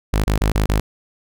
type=tone bursts; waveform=sawtooth; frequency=51.91 Hz; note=G#1; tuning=in tune; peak=-11 dBFS; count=5; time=0.13-0.8 s; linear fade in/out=5 ms; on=110 ms; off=30 ms; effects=none